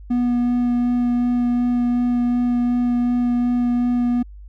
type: tone with vibrato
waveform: triangle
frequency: 243.3 Hz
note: B3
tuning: 26 cents flat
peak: -14 dBFS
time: 0.1-4.23 s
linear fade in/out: 10 ms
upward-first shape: sine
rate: 2.7 Hz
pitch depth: 9 cents each way
effects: added 50 Hz sine -36 dBFS peak until 4.48 s